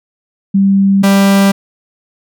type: tone pair in turn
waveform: sine / 45% pulse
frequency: 196 / 196.9 Hz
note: G3 / G3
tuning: 0 / +8 cents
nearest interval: unison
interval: 8 cents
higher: second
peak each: -6 dBFS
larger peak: neither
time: 0.54-1.03 / 1.03-1.52 s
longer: neither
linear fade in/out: 10 ms
effects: none